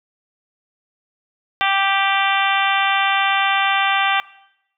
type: harmonic tone with a mistuned harmonic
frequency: 392 Hz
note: G4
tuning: in tune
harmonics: 2 / 3 / 4 / 5 / 6 / 7 / 8 / 9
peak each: -20 / -22 / -23 / -24 / -25 / -25 / -26 / -27 dBFS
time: 1.61-4.2 s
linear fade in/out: 0 ms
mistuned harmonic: 8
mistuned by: -23 cents
effects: noise-tail reverb RT60 0.8 s tail -20 dB re dry